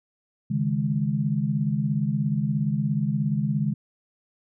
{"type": "chord", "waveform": "sine", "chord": "C# suspended second", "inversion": "none", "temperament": "equal", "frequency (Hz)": [138.59, 155.56, 207.7], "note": ["C#3", "D#3", "G#3"], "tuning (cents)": [0, 0, 0], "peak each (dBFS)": -26, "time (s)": [0.5, 3.74], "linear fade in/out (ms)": 10, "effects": []}